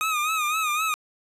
25% pulse tone with vibrato, 1247 Hz, D#6, 3 cents sharp, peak -19 dBFS, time 0.01-0.94 s, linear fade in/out 0 ms, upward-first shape sine, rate 3.9 Hz, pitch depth 77 cents each way, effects resampled to 32000 Hz + 9-bit

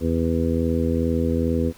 harmonic tone, 82.41 Hz, E2, in tune, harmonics 1 / 2 / 3 / 4 / 5 / 6, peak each -24 / -28 / -23 / -29 / -29 / -27 dBFS, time 0-1.73 s, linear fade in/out 50 ms, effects pink hiss -49 dBFS RMS until 1.77 s

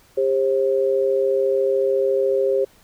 sine tone pair together, 399.9 / 533.8 Hz, G4 / C5, +35 / +35 cents, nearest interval perfect fourth, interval 500 cents, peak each -19 / -19 dBFS, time 0.17-2.65 s, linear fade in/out 10 ms, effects pink hiss -54 dBFS RMS until 2.83 s

